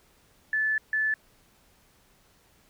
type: tone bursts at uneven times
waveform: sine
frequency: 1741 Hz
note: A6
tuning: 19 cents flat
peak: -23 dBFS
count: 2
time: 0.53-0.78 / 0.93-1.14 s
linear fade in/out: 2 ms
effects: pink hiss -62 dBFS RMS until 2.69 s